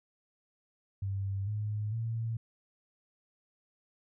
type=tone with pitch steps; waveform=sine; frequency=98 / 105.64 / 113.88 Hz; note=G2 / G#2 / A#2; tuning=0 / +30 / -40 cents; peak=-31 dBFS; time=1.02-2.37 s; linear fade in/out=5 ms; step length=450 ms; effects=none